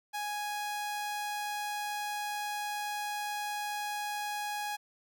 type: tone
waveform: sawtooth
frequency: 830.6 Hz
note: G#5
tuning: in tune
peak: -30 dBFS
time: 0.13-4.77 s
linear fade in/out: 20 ms
effects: none